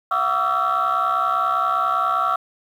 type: tone cluster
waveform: sine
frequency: 677 / 742 / 1141 / 1274 / 1344 Hz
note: E5 / F#5 / C#6 / D#6 / E6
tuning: +46 / +5 / +50 / +41 / +33 cents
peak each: -28 / -25 / -21 / -25 / -20 dBFS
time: 0.11-2.36 s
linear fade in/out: 5 ms
effects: tanh soft clip ceiling -12 dBFS + 8-bit